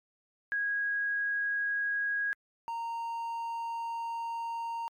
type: tone pair in turn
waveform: sine / triangle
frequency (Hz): 1648 / 924.9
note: G#6 / A#5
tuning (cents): -14 / -14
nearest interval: minor seventh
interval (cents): 1000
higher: first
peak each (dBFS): -28 / -31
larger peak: first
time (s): 0.52-2.33 / 2.68-4.88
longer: second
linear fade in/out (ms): 0
effects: MP3 96 kbps